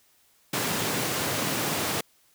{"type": "high-pass noise", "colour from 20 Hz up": "pink", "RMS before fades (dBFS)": -28, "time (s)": [0.53, 2.01], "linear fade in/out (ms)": 5, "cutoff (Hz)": 120, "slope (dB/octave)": 24, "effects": ["white hiss -63 dBFS RMS until 2.34 s"]}